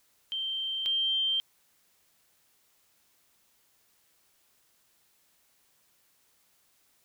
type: tone pair in turn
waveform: sine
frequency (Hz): 3136 / 3149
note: G7 / G7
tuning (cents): 0 / +7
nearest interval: unison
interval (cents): 7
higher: second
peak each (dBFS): -30 / -25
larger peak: second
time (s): 0.32-0.86 / 0.86-1.4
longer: neither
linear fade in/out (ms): 0
effects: white hiss -68 dBFS RMS until 7.04 s